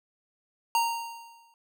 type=tone with exponential decay; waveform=square; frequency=927 Hz; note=A#5; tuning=10 cents flat; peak=-21 dBFS; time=0.75-1.54 s; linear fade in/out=1 ms; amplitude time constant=170 ms; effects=none